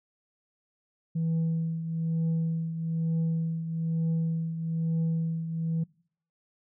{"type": "tone with tremolo", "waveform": "sine", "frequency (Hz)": 163.5, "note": "E3", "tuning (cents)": -14, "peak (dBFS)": -21, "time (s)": [1.15, 5.84], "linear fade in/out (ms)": 10, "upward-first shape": "triangle", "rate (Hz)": 1.1, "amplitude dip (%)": 70, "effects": ["noise-tail reverb RT60 0.6 s tail -26 dB re dry", "tanh soft clip ceiling -23 dBFS"]}